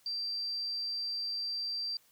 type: tone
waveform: sine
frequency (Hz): 4699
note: D8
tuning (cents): 0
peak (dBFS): -33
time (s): 0.06-1.97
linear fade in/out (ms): 2
effects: white hiss -66 dBFS RMS until 2.11 s